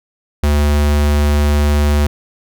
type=tone; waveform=square; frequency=73.42 Hz; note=D2; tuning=in tune; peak=-11 dBFS; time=0.43-2.07 s; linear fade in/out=5 ms; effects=none